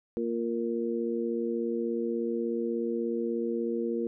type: harmonic tone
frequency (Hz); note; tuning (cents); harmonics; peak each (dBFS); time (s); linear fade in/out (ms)
116.54; A#2; 0; 2 / 3 / 4; -32 / -32 / -32; 0.17-4.07; 0
effects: none